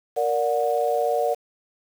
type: chord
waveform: sine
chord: Bb augmented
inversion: none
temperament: just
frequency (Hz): 466.2 / 582.7 / 728.4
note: Bb4 / D5 / F#5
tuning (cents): 0 / -14 / -27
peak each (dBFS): -24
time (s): 0.16-1.35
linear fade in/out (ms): 20
effects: 7-bit